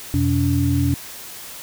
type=tone cluster; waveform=sine; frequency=87.1 / 127.4 / 285.3 Hz; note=F2 / C3 / C#4; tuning=-4 / -46 / +50 cents; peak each=-20 dBFS; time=0.14-0.94 s; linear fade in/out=0 ms; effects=white hiss -36 dBFS RMS until 1.62 s